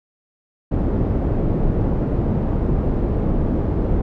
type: low-pass noise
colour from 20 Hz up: pink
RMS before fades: -19 dBFS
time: 0.71-4.02 s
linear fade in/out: 10 ms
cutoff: 420 Hz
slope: 12 dB/octave
effects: none